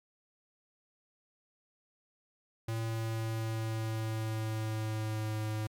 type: tone with pitch glide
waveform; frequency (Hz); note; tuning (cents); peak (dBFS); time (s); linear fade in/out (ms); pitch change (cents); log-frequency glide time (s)
square; 113 to 108.15; A2 to A2; +47 to -29; -33; 2.68-5.67; 5; -76; 2.83-5.4
effects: MP3 96 kbps